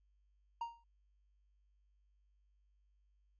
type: tone with exponential decay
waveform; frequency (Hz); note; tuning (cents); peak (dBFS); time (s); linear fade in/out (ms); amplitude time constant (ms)
triangle; 932.3; A#5; 0; -33; 0.61-0.84; 5; 49
effects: added 50 Hz sine -70 dBFS peak until 3.39 s + resampled to 16000 Hz